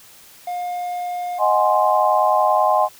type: tone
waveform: triangle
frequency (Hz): 712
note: F5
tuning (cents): +33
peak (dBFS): -21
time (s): 0.47-1.39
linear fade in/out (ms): 5
type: chord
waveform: sine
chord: Ab dominant seventh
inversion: second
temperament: equal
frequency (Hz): 622.3 / 740 / 830.6 / 1046.5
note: Eb5 / Gb5 / Ab5 / C6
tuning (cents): 0 / 0 / 0 / 0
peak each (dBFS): -19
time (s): 1.38-2.89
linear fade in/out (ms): 50
effects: white hiss -46 dBFS RMS until 2.99 s